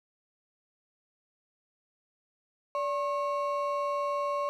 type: ring-modulated tone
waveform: triangle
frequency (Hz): 830.6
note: G#5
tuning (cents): 0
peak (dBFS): -23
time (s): 2.75-4.49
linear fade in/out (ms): 0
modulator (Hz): 253
effects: none